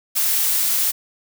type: noise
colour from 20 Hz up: blue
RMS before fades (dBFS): -19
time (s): 0.15-0.92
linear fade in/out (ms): 20
effects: none